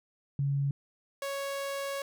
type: tone pair in turn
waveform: sine / sawtooth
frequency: 140 / 554.7 Hz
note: C#3 / C#5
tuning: +18 / +1 cents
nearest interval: 2 octaves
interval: 2383 cents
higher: second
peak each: -26 / -29 dBFS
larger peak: first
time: 0.39-0.71 / 1.22-2.02 s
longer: second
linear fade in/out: 2 ms
effects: none